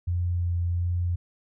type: tone with vibrato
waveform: sine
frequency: 87.31 Hz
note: F2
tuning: in tune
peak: -23 dBFS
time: 0.07-1.16 s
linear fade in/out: 10 ms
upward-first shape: sine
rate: 1.4 Hz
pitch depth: 13 cents each way
effects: none